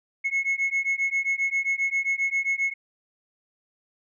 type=beating tone pair; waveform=sine; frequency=2180 / 2187.5 Hz; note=C#7 / C#7; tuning=-29 / -24 cents; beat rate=7.5 Hz; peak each=-24 dBFS; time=0.24-2.74 s; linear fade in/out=20 ms; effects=tanh soft clip ceiling -19 dBFS